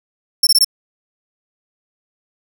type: tone bursts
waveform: sawtooth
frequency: 5410 Hz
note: E8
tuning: 44 cents sharp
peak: -6 dBFS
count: 4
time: 0.43-0.646 s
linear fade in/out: 5 ms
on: 39 ms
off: 20 ms
effects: none